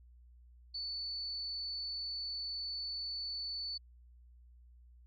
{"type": "tone", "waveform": "sine", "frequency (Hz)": 4479, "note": "C#8", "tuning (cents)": 17, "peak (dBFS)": -37, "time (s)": [0.74, 3.78], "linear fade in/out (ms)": 10, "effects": ["added 60 Hz sine -56 dBFS peak until 5.06 s", "MP3 32 kbps"]}